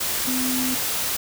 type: tone in noise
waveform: sine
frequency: 255.9 Hz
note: C4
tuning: 38 cents flat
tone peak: -24 dBFS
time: 0.27-0.75 s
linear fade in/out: 10 ms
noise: white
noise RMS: -25 dBFS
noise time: 0-1.17 s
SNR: -2 dB
effects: none